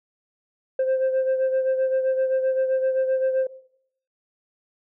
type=beating tone pair; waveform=sine; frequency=523.3 / 531 Hz; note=C5 / C5; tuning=0 / +25 cents; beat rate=7.7 Hz; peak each=-18 / -25 dBFS; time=0.79-3.47 s; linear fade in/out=5 ms; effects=noise-tail reverb RT60 0.7 s tail -19 dB re dry + tanh soft clip ceiling -17 dBFS